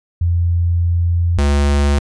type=tone pair in turn; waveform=sine / square; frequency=86 / 71.35 Hz; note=F2 / D2; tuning=-26 / -49 cents; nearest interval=minor third; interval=323 cents; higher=first; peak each=-12 dBFS; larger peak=neither; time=0.21-1.38 / 1.38-1.99 s; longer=first; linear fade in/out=5 ms; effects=resampled to 22050 Hz